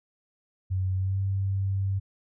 sine tone with pitch glide, 93.8 to 97.22 Hz, F#2 to G2, +24 to -14 cents, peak -24 dBFS, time 0.7-2 s, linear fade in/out 20 ms, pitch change +62 cents, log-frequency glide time 0.96-1.19 s, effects none

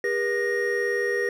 triangle tone cluster, 403.6 / 482.2 / 1867 Hz, G#4 / B4 / A#6, -49 / -41 / +2 cents, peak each -25 dBFS, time 0.04-1.29 s, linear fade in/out 2 ms, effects none

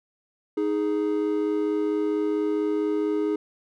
triangle tone pair together, 311.9 / 416.3 Hz, D#4 / G#4, +4 / +4 cents, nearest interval perfect fourth, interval 500 cents, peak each -23 dBFS, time 0.57-3.36 s, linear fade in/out 5 ms, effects none

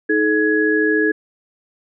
sine tone cluster, 314.7 / 428.3 / 1676 Hz, D#4 / A4 / G#6, +20 / -47 / +15 cents, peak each -18 dBFS, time 0.09-1.12 s, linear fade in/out 10 ms, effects none

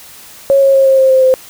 sine tone with pitch steps, 550 / 544.6 / 539.3 / 534 / 528.8 / 523.6 / 518.5 Hz, C#5 / C#5 / C#5 / C5 / C5 / C5 / C5, -14 / -31 / -48 / +35 / +18 / +1 / -16 cents, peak -5 dBFS, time 0.5-1.34 s, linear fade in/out 0 ms, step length 120 ms, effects white hiss -36 dBFS RMS until 1.49 s

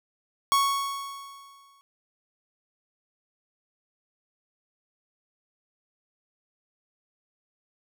45% pulse tone with exponential decay, 1108.7 Hz, C#6, in tune, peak -18 dBFS, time 0.52-1.81 s, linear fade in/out 0 ms, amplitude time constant 280 ms, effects none

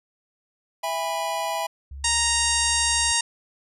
square chord, E major, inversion none, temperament equal with one note detuned, 659.3 / 814.5 / 987.8 Hz, E5 / G#5 / B5, 0 / -34 / 0 cents, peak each -30 dBFS, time 0.83-1.67 s, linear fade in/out 10 ms
sine tone with vibrato, 68.3 Hz, C#2, 25 cents flat, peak -34 dBFS, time 1.91-3.12 s, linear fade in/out 5 ms, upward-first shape square, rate 1.5 Hz, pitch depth 13 cents each way
harmonic tone, 932.3 Hz, A#5, in tune, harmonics 1 / 2 / 3 / 4 / 5 / 6 / 7 / 8 / 9 / 10, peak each -29 / -29 / -29 / -29 / -29 / -29 / -29 / -29 / -29 / -29 dBFS, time 2.04-3.21 s, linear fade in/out 5 ms
effects resampled to 32000 Hz

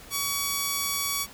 5% pulse tone, 1130 Hz, C#6, 33 cents sharp, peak -14 dBFS, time 0.1-1.27 s, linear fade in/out 50 ms, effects pink hiss -47 dBFS RMS until 1.33 s

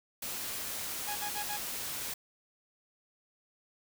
white noise, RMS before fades -38 dBFS, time 0.22-2.14 s, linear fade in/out 5 ms
sawtooth tone bursts, 830.6 Hz, G#5, in tune, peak -32 dBFS, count 4, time 1.07-1.577 s, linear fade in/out 20 ms, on 93 ms, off 45 ms
effects none

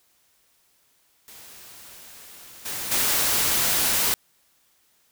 white noise with level steps, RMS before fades -45 / -31 / -22 dBFS, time 1.28-4.14 s, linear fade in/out 0 ms, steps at 2.65 / 2.91 s, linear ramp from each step 10 ms, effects white hiss -64 dBFS RMS until 5.11 s

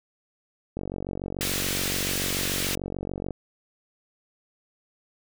click train, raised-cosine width 2 ms, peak -18 dBFS, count 120, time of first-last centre 0.77-3.307 s, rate 46.9 Hz
pink high-pass noise, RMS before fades -29 dBFS, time 1.41-2.75 s, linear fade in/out 0 ms, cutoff 2000 Hz, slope 12 dB/octave
effects none

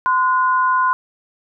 sine tone pair together, 1028 / 1453.8 Hz, C6 / F#6, -31 / -31 cents, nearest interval tritone, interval 600 cents, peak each -14 / -20 dBFS, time 0.06-0.93 s, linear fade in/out 0 ms, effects none

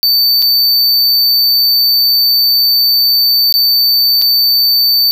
square tone with dropouts, 4562 Hz, C#8, 49 cents sharp, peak -8 dBFS, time 0.03-5.11 s, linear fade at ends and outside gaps 0 ms, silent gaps 0.42-0.424 / 3.525-3.54 / 4.216-4.221 s, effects none

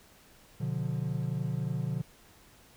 triangle chord, B diminished, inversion none, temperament equal with one note detuned, 123.47 / 146.83 / 177.46 Hz, B2 / D3 / F3, 0 / 0 / +28 cents, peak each -32 / -31 / -34 dBFS, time 0.6-2.02 s, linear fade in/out 10 ms, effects pink hiss -58 dBFS RMS until 2.76 s

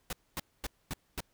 pink noise bursts, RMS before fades -36 dBFS, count 5, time 0.1-1.205 s, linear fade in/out 2 ms, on 29 ms, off 240 ms, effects pink hiss -72 dBFS RMS until 1.33 s

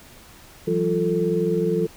sine tone cluster, 168.6 / 188.4 / 349.2 / 442.8 Hz, E3 / F#3 / F4 / A4, +39 / +32 / 0 / +11 cents, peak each -25 / -27 / -25 / -22 dBFS, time 0.67-1.87 s, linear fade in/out 10 ms, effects pink hiss -47 dBFS RMS until 1.96 s

